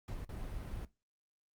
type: noise with dropouts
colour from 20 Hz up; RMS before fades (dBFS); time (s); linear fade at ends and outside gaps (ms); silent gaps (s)
brown; -42; 0.08-0.85; 2; 0.249-0.291
effects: noise-tail reverb RT60 0.2 s tail -17 dB re dry + Opus 48 kbps